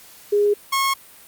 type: tone pair in turn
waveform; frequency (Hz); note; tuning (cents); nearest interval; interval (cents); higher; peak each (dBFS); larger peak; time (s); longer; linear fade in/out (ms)
sine / sawtooth; 411.7 / 1088.1; G#4 / C#6; -15 / -33; octave + perfect fourth; 1682; second; -14; neither; 0.32-0.54 / 0.72-0.94; neither; 10
effects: white hiss -46 dBFS RMS until 1.27 s + Opus 48 kbps